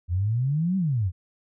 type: exponential two-way sweep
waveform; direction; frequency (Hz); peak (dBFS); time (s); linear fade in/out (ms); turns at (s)
sine; up then down; 83.2 to 196 to 83.2; -21; 0.08-1.12; 50; 0.77
effects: none